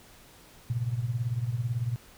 sine tone with tremolo, 119.2 Hz, A#2, 39 cents sharp, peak -23 dBFS, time 0.7-1.96 s, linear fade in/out 0 ms, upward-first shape triangle, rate 18 Hz, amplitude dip 85%, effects pink hiss -54 dBFS RMS until 2.17 s

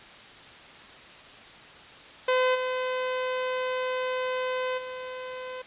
sawtooth tone with level steps, 510 Hz, C5, 44 cents flat, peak -17 / -23 / -31 dBFS, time 2.28-5.62 s, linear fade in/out 5 ms, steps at 2.54 / 4.77 s, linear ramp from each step 20 ms, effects white hiss -47 dBFS RMS until 5.66 s + resampled to 8000 Hz

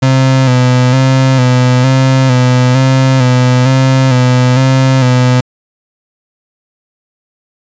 35% pulse tone with vibrato, 128.9 Hz, C3, 26 cents flat, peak -4 dBFS, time 0.02-5.41 s, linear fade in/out 10 ms, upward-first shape square, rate 1.1 Hz, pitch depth 42 cents each way, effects resampled to 16000 Hz

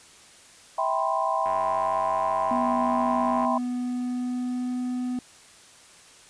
sine chord, C major seventh, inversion first, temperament equal with one note detuned, 650.9 / 784 / 987.8 / 1046.5 Hz, E5 / G5 / B5 / C6, -22 / 0 / 0 / 0 cents, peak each -28 dBFS, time 0.78-3.58 s, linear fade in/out 5 ms
click train, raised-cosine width 0.5 ms, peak -24 dBFS, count 189, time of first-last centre 1.46-3.449 s, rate 94.5 Hz
triangle tone with pitch glide, 244.8 to 249.5 Hz, B3 to B3, -15 to +18 cents, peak -24 dBFS, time 2.51-5.19 s, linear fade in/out 2 ms, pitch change +33 cents, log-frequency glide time 2.81-4.74 s
effects white hiss -51 dBFS RMS until 6.29 s + resampled to 22050 Hz

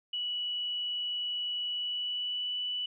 sine tone with pitch glide, 2943 to 2969 Hz, F#7 to F#7, -10 to +5 cents, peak -31 dBFS, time 0.13-2.86 s, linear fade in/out 5 ms, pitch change +15 cents, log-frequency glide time 1.67-2.56 s, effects none

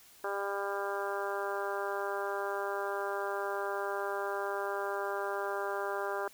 harmonic tone, 199.5 Hz, G3, 31 cents sharp, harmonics 2 / 3 / 4 / 5 / 6 / 7 / 8, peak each -37 / -39 / -40 / -41 / -42 / -42 / -43 dBFS, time 0.24-6.28 s, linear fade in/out 2 ms, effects white hiss -58 dBFS RMS until 6.33 s

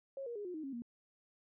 sine tone with pitch steps, 544 / 473.6 / 412.3 / 358.9 / 312.4 / 272 / 236.8 Hz, C#5 / A#4 / G#4 / F4 / D#4 / C#4 / A#3, -33 / +27 / -13 / +47 / +7 / -33 / +27 cents, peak -40 dBFS, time 0.17-0.821 s, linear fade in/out 2 ms, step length 93 ms, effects none

